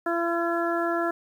harmonic tone, 339.2 Hz, E4, 50 cents sharp, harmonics 1 / 2 / 3 / 4 / 5, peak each -27 / -28 / -35 / -30 / -33 dBFS, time 0.06-1.11 s, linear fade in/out 5 ms, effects 9-bit

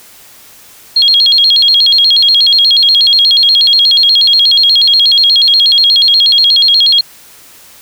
sine tone with vibrato, 3729 Hz, A#7, in tune, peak -4 dBFS, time 0.96-7.01 s, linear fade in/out 5 ms, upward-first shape square, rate 8.3 Hz, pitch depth 220 cents each way, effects white hiss -38 dBFS RMS until 7.81 s

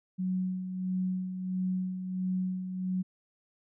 sine tone with tremolo, 185 Hz, F#3, in tune, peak -27 dBFS, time 0.18-3.03 s, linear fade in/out 20 ms, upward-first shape sine, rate 1.5 Hz, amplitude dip 55%, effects none

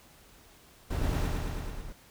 brown noise with echo, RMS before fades -30 dBFS, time 0.9-1.27 s, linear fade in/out 10 ms, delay 110 ms, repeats 6, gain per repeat -2 dB, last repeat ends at 1.93 s, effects pink hiss -57 dBFS RMS until 2.1 s

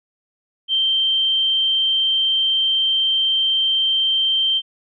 sine tone, 3136 Hz, G7, in tune, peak -15 dBFS, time 0.68-4.62 s, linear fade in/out 50 ms, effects none

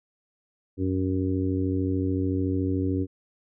harmonic tone, 93.6 Hz, F#2, 20 cents sharp, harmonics 1 / 2 / 3 / 4 / 5, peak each -27 / -36 / -26 / -32 / -36 dBFS, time 0.77-3.07 s, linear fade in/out 50 ms, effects none

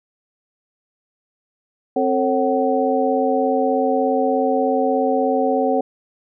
sine tone cluster, 262.8 / 448.3 / 545 / 753 Hz, C4 / A4 / C#5 / F#5, +8 / +32 / -29 / +30 cents, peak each -21 dBFS, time 1.96-5.81 s, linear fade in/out 5 ms, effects none

